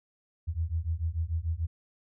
sine beating tone pair, 79 / 85.8 Hz, D#2 / F2, +27 / -30 cents, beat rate 6.8 Hz, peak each -31 dBFS, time 0.47-1.67 s, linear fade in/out 20 ms, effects none

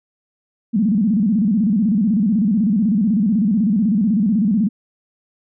sine tone with vibrato, 209.2 Hz, G#3, 13 cents sharp, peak -13 dBFS, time 0.73-4.69 s, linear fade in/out 20 ms, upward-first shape square, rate 16 Hz, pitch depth 160 cents each way, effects none

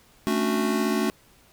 square chord, D major seventh, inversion second, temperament just, 220.2 / 275.3 / 293.7 / 367.1 Hz, A3 / C#4 / D4 / F#4, +2 / -12 / 0 / -14 cents, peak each -26 / -31 / -31 / -28 dBFS, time 0.27-1.1 s, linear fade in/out 0 ms, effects pink hiss -57 dBFS RMS until 1.52 s

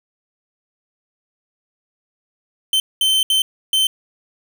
45% pulse tone bursts at uneven times, 3090 Hz, G7, 26 cents flat, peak -13 dBFS, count 4, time 2.73-2.8 / 3.01-3.23 / 3.3-3.42 / 3.73-3.87 s, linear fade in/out 2 ms, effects none

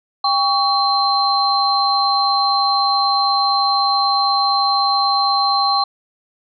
sine tone cluster, 797 / 1126 / 4123 Hz, G5 / C#6 / C8, +28 / +27 / -26 cents, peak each -18 dBFS, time 0.24-5.84 s, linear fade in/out 5 ms, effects none

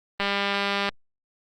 click train, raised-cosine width 0.3 ms, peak -9 dBFS, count 139, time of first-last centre 0.2-0.89 s, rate 200 Hz, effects Opus 24 kbps

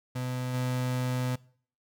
35% pulse tone with level steps, 126.4 Hz, B2, 41 cents sharp, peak -29 / -26 dBFS, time 0.15-1.36 s, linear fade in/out 10 ms, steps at 0.53 s, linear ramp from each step 20 ms, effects noise-tail reverb RT60 0.5 s tail -21 dB re dry

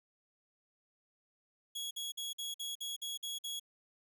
sawtooth tone bursts, 3336 Hz, G#7, 7 cents sharp, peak -35 dBFS, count 9, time 1.75-3.598 s, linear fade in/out 10 ms, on 160 ms, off 51 ms, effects none

